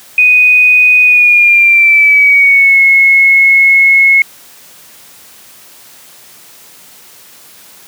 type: tone with pitch glide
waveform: sine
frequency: 2489 to 2179 Hz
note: D#7 to C#7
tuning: 0 to -30 cents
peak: -3 dBFS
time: 0.18-4.22 s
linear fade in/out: 2 ms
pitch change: -230 cents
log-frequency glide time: 1.03-2.81 s
effects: white hiss -38 dBFS RMS until 7.87 s + high-pass 100 Hz 12 dB/octave